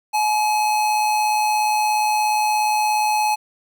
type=tone with amplitude modulation; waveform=square; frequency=850 Hz; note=G#5; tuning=40 cents sharp; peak=-16 dBFS; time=0.13-3.36 s; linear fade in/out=20 ms; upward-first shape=sine; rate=117 Hz; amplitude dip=30%; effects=9-bit